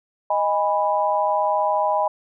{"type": "chord", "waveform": "sine", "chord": "G# minor", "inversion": "second", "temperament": "equal with one note detuned", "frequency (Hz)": [622.3, 818.7, 987.8], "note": ["D#5", "G#5", "B5"], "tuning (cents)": [0, -25, 0], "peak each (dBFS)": -22, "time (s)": [0.3, 2.08], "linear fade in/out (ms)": 5, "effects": []}